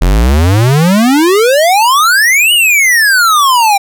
square exponential two-way sweep, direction up then down, 41.2 to 2960 to 778 Hz, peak -6 dBFS, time 0.01-3.78 s, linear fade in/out 10 ms, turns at 2.53 s, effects none

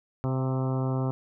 harmonic tone with a mistuned harmonic, 130.81 Hz, C3, in tune, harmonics 1 / 2 / 3 / 4 / 5 / 6 / 7 / 8 / 9 / 10, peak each -26 / -32 / -36 / -38 / -40 / -42 / -43 / -44 / -45 / -46 dBFS, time 0.24-1.11 s, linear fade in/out 0 ms, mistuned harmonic 5, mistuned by +22 cents, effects none

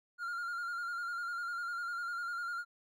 triangle tone with vibrato, 1402 Hz, F6, 6 cents sharp, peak -34 dBFS, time 0.18-2.65 s, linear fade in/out 50 ms, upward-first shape square, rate 10 Hz, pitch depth 33 cents each way, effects none

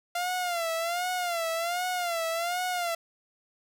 sawtooth tone with vibrato, 692 Hz, F5, 16 cents flat, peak -24 dBFS, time 0.15-2.95 s, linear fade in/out 5 ms, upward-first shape sine, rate 1.3 Hz, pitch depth 97 cents each way, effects none

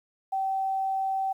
sine tone, 771 Hz, G5, 29 cents flat, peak -25 dBFS, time 0.32-1.33 s, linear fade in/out 10 ms, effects 10-bit

